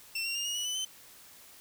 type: tone with pitch steps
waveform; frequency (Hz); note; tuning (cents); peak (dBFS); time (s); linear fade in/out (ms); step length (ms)
25% pulse; 2695 / 2753 / 2813 / 2873 / 2936 / 2999 / 3064; E7 / F7 / F7 / F7 / F#7 / F#7 / G7; +38 / -25 / +12 / +48 / -14 / +23 / -40; -28; 0.15-0.85; 5; 100
effects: white hiss -54 dBFS RMS until 1.6 s